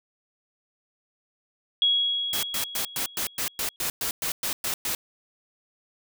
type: tone with exponential decay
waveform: sine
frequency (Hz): 3322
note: G#7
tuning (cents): 0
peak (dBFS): -17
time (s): 1.82-3.76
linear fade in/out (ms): 1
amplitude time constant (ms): 420
type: noise bursts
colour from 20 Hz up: white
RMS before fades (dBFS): -28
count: 13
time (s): 2.33-4.95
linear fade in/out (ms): 2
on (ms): 100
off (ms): 110
effects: none